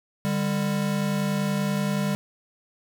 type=tone pair together; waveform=square; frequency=148.9 / 199.41 Hz; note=D3 / G3; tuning=+24 / +30 cents; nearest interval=perfect fourth; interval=506 cents; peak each=-29 / -25 dBFS; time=0.25-2.15 s; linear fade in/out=0 ms; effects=none